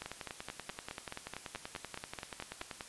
two click trains, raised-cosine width 0.3 ms, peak -24 / -24 dBFS, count 30 / 13, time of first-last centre 0.02-2.808 / 0.06-2.613 s, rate 10.4 / 4.7 Hz, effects white hiss -52 dBFS RMS until 2.88 s + resampled to 24000 Hz

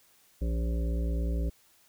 harmonic tone with a mistuned harmonic, 56.8 Hz, A#1, 44 cents flat, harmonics 1 / 3 / 5 / 7 / 9 / 10, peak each -27 / -37 / -41 / -44 / -46 / -47 dBFS, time 0.41-1.5 s, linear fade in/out 10 ms, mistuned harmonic 1, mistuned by +100 cents, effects white hiss -63 dBFS RMS until 1.88 s

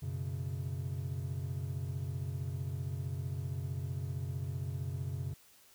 triangle chord, F# suspended fourth, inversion none, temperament just, 92.5 / 123.33 / 138.75 Hz, F#2 / B2 / C#3, 0 / -2 / +2 cents, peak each -37 / -39 / -37 dBFS, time 0.02-5.34 s, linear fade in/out 10 ms, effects white hiss -62 dBFS RMS until 5.74 s

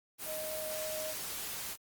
sine tone in noise, 622.3 Hz, D#5, in tune, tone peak -38 dBFS, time 0.25-1.15 s, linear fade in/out 50 ms, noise white, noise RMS -40 dBFS, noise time 0.18-1.77 s, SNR -1 dB, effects Opus 24 kbps

